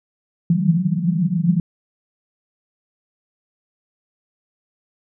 pink band-pass noise, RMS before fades -18 dBFS, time 0.5-1.6 s, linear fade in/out 2 ms, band 160 to 190 Hz, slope 96 dB/octave, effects none

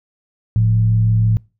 sine tone with frequency modulation, 110 Hz, A2, in tune, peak -11 dBFS, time 0.56-1.37 s, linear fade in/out 0 ms, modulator 66.4 Hz, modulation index 0.42, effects noise-tail reverb RT60 0.3 s tail -24 dB re dry

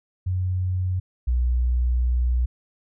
sine tone pair in turn, 91.8 / 61.27 Hz, F#2 / B1, -13 / -13 cents, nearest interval perfect fifth, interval 700 cents, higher first, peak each -21 / -18 dBFS, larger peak second, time 0.26-1 / 1.27-2.46 s, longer second, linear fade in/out 10 ms, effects none

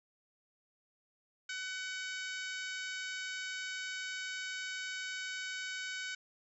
harmonic tone, 752 Hz, F#5, 28 cents sharp, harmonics 2 / 3 / 4 / 5 / 6 / 7 / 8 / 9 / 10, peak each -41 / -45 / -47 / -49 / -51 / -52 / -53 / -54 / -55 dBFS, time 1.49-6.15 s, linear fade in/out 5 ms, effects none

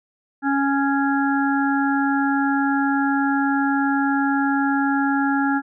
harmonic tone, 277.2 Hz, C#4, in tune, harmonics 1 / 3 / 5 / 6, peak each -19 / -24 / -26 / -27 dBFS, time 0.42-5.62 s, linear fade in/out 50 ms, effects none

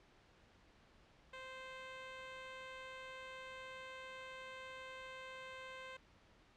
10% pulse tone, 521 Hz, C5, 7 cents flat, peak -40 dBFS, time 1.33-5.97 s, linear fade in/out 5 ms, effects pink hiss -67 dBFS RMS until 6.56 s + low-pass 4000 Hz 12 dB/octave

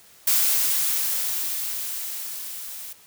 blue noise with level ramp, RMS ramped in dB -19 to -37 dBFS, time 0.27-2.93 s, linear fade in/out 5 ms, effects white hiss -52 dBFS RMS until 3.06 s

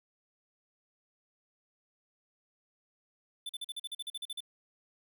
square tone bursts, 3520 Hz, A7, in tune, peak -37 dBFS, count 13, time 3.46-4.405 s, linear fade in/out 5 ms, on 33 ms, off 43 ms, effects none

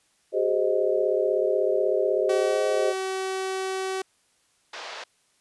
sine chord, Ab dominant seventh, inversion third, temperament equal with one note detuned, 379.1 / 415.3 / 523.3 / 622.3 Hz, Gb4 / Ab4 / C5 / Eb5, +42 / 0 / 0 / 0 cents, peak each -26 dBFS, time 0.32-2.94 s, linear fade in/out 50 ms
sawtooth tone, 380 Hz, F#4, 46 cents sharp, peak -23 dBFS, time 2.29-4.02 s, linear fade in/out 5 ms
pink band-pass noise, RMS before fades -38 dBFS, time 4.73-5.04 s, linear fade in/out 5 ms, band 540 to 5300 Hz, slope 24 dB/octave
effects white hiss -66 dBFS RMS until 5.4 s + resampled to 24000 Hz

